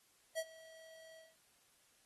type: tone with ADSR envelope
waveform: square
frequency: 646 Hz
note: E5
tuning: 35 cents flat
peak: -35 dBFS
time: 0.35-1.36 s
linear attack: 37 ms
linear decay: 48 ms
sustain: -21 dB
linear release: 210 ms
effects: white hiss -71 dBFS RMS until 2.05 s + AAC 32 kbps